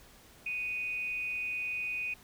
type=tone with amplitude modulation; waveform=sine; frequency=2489 Hz; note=D#7; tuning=in tune; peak=-30 dBFS; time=0.46-2.14 s; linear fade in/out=5 ms; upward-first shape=sine; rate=251 Hz; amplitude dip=50%; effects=pink hiss -57 dBFS RMS until 2.23 s